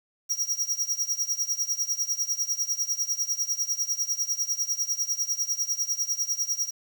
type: tone with tremolo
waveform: square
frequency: 5690 Hz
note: F8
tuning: 31 cents sharp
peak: -22 dBFS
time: 0.29-6.71 s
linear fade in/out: 20 ms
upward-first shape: triangle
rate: 10 Hz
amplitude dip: 95%
effects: 8-bit